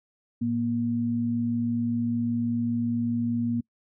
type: tone pair together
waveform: sine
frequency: 111.8 / 236.9 Hz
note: A2 / A#3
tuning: +28 / +28 cents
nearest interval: octave + minor second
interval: 1300 cents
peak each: -32 / -24 dBFS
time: 0.41-3.61 s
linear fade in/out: 10 ms
effects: noise-tail reverb RT60 0.1 s tail -26 dB re dry